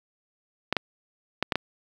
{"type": "clicks", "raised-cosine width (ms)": 0.3, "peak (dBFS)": -7, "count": 5, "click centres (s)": [0.726, 0.767, 1.426, 1.522, 1.556], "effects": ["high-pass 100 Hz 12 dB/octave", "7-bit"]}